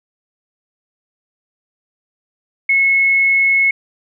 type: tone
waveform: sine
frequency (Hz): 2185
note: C#7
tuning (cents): -26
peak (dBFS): -10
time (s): 2.69-3.71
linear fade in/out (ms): 5
effects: none